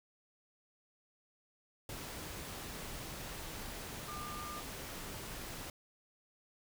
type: tone in noise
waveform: sine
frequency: 1201 Hz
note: D6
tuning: 38 cents sharp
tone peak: -44 dBFS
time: 4.08-4.6 s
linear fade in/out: 2 ms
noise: pink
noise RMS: -45 dBFS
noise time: 1.89-5.7 s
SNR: -2 dB
effects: none